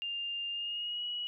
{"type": "tone with pitch glide", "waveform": "sine", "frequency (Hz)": [2802, 2919], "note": ["F7", "F#7"], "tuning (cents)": [5, -24], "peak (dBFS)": -34, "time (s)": [0.02, 1.27], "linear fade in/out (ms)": 0, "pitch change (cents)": 71, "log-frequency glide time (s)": [0.51, 1.04], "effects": []}